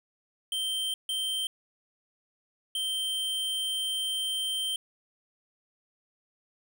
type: tone bursts at uneven times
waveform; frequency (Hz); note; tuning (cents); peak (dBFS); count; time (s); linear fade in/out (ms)
square; 3130; G7; -3; -29; 3; 0.52-0.94 / 1.09-1.47 / 2.75-4.76; 2
effects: 11-bit